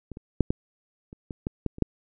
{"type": "clicks", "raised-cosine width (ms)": 3, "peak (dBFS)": [-24, -26, -6, -11, -29, -21, -15, -13, -27, -8], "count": 10, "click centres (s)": [0.117, 0.171, 0.407, 0.505, 1.129, 1.308, 1.469, 1.663, 1.784, 1.823], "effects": []}